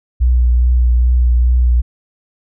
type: tone with vibrato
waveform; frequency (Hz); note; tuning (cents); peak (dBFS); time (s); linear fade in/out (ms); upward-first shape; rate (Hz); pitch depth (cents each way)
sine; 60.9; B1; -24; -8; 0.2-1.82; 20; triangle; 2.4; 28
effects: none